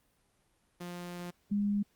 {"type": "tone pair in turn", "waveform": ["sawtooth", "sine"], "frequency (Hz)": [176, 204.1], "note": ["F3", "G#3"], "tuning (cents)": [14, -30], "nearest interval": "minor third", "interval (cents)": 256, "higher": "second", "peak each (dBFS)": [-35, -27], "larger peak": "second", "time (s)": [[0.8, 1.31], [1.51, 1.83]], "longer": "first", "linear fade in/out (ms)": 10, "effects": ["pink hiss -72 dBFS RMS until 1.95 s", "Opus 32 kbps"]}